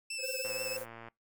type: tone with vibrato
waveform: 20% pulse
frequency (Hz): 2637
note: E7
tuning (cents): 0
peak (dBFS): -31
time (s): 0.1-0.77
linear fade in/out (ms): 5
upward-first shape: sine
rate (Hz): 6.2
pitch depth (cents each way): 26
type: tone with tremolo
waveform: triangle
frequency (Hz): 520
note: C5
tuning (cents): -11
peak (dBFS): -32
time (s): 0.18-0.86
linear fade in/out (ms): 50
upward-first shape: sine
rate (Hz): 19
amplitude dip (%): 100
type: high-pass noise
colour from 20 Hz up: pink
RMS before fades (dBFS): -46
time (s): 0.21-0.86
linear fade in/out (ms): 50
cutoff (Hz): 11000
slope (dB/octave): 12
type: click train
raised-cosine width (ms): 0.5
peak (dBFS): -32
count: 74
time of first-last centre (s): 0.45-1.085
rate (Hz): 115
effects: noise-tail reverb RT60 0.2 s tail -25 dB re dry